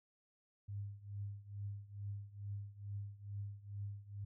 sine tone with tremolo, 101.2 Hz, G#2, 44 cents flat, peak -39 dBFS, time 0.68-4.25 s, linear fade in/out 10 ms, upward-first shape triangle, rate 2.3 Hz, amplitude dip 90%, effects none

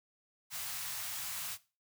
white band-stop noise, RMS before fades -40 dBFS, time 0.5-1.58 s, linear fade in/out 50 ms, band 160 to 740 Hz, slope 24 dB/octave, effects noise-tail reverb RT60 0.3 s tail -17 dB re dry + high-pass 80 Hz 12 dB/octave

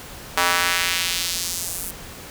square tone with high-pass filter sweep, 87.9 Hz, F2, 12 cents sharp, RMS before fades -23 dBFS, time 0.37-1.91 s, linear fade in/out 5 ms, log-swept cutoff 980 to 11000 Hz, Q 1.1, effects pink hiss -38 dBFS RMS until 2.3 s

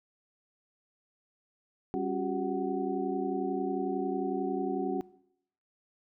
sine tone cluster, 196.6 / 276 / 360.8 / 391.9 / 746 Hz, G3 / C#4 / F#4 / G4 / F#5, +5 / -7 / -44 / 0 / +14 cents, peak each -38 / -34 / -34 / -36 / -37 dBFS, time 1.94-5.01 s, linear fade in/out 0 ms, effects noise-tail reverb RT60 0.7 s tail -20 dB re dry

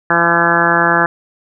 harmonic tone, 170 Hz, F3, 46 cents flat, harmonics 1 / 2 / 3 / 4 / 5 / 6 / 7 / 8 / 9 / 10, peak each -22 / -20 / -22 / -20 / -19 / -20 / -20 / -18 / -17 / -16 dBFS, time 0.1-1.06 s, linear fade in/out 2 ms, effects none

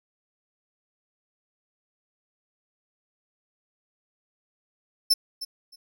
40% pulse tone with echo, 5300 Hz, E8, 9 cents sharp, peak -15 dBFS, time 5.1-5.14 s, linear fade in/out 10 ms, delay 310 ms, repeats 2, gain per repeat -15 dB, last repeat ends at 5.76 s, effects none

